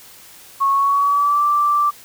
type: tone with pitch glide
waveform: sine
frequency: 1100 to 1172.2 Hz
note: C#6 to D6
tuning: -14 to -4 cents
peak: -13 dBFS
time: 0.6-1.91 s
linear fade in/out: 20 ms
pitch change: +110 cents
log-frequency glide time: 0.71-1.44 s
effects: white hiss -43 dBFS RMS until 2.04 s